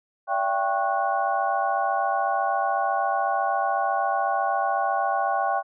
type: tone cluster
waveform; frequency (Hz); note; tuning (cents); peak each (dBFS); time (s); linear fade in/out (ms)
sine; 582 / 676 / 784 / 1098 / 1470; D5 / E5 / G5 / C#6 / F#6; -16 / +43 / 0 / -17 / -12; -32 / -28 / -24 / -28 / -32; 0.27-5.63; 50
effects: none